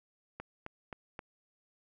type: click train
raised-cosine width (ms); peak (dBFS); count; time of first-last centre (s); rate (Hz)
0.5; -26; 4; 0.4-1.192; 3.79
effects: none